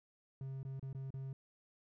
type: tone with dropouts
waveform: triangle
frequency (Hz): 134.1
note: C3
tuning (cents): +43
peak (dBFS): -39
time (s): 0.41-1.33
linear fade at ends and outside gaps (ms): 2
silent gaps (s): 0.631-0.65 / 0.796-0.827 / 0.93-0.948 / 1.105-1.14
effects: none